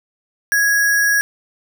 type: tone with sample-and-hold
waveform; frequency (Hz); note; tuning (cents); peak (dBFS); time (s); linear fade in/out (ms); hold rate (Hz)
sine; 1661.2; G#6; 0; -12; 0.52-1.21; 0; 7350
effects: none